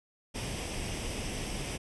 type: noise with comb filter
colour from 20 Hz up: pink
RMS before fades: -36 dBFS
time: 0.34-1.78 s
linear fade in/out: 20 ms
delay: 0.36 ms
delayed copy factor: +0.55
effects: resampled to 24000 Hz